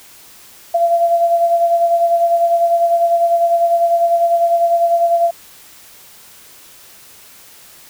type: beating tone pair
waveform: sine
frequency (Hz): 681 / 691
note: F5 / F5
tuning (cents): -44 / -19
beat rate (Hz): 10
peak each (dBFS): -11 / -20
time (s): 0.74-5.31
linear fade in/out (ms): 10
effects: white hiss -42 dBFS RMS until 7.89 s